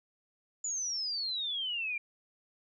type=exponential sweep; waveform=sine; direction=down; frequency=7040 to 2349 Hz; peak=-32 dBFS; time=0.64-1.98 s; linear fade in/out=5 ms; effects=none

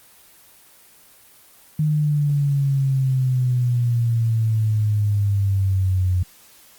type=exponential sweep; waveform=sine; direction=down; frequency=154 to 90 Hz; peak=-16 dBFS; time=1.79-6.23 s; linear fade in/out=5 ms; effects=white hiss -50 dBFS RMS until 6.78 s + Opus 24 kbps

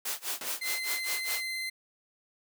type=noise with tremolo; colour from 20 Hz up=white; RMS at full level=-32 dBFS; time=0.05-1.43 s; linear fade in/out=5 ms; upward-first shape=sine; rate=4.9 Hz; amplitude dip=95%
type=noise with exponential decay; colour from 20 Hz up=pink; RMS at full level=-34 dBFS; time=0.41-0.72 s; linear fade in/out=2 ms; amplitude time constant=66 ms
type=tone with vibrato; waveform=30% pulse; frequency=2066 Hz; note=C7; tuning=22 cents flat; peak=-30 dBFS; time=0.61-1.7 s; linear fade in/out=10 ms; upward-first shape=triangle; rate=18 Hz; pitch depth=10 cents each way
effects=high-pass 400 Hz 12 dB/octave

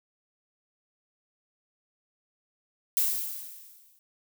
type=noise with exponential decay; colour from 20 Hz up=violet; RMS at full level=-23 dBFS; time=2.97-3.99 s; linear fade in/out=0 ms; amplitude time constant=220 ms; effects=none

